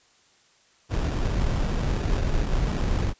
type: noise with sample-and-hold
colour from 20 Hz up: brown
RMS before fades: -24 dBFS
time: 0.89-3.14 s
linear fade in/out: 50 ms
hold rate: 2100 Hz
effects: white hiss -60 dBFS RMS until 3.19 s + resampled to 16000 Hz